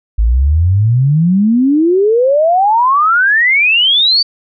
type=exponential sweep; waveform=sine; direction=up; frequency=51.91 to 4653 Hz; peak=-7 dBFS; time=0.18-4.23 s; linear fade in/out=10 ms; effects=none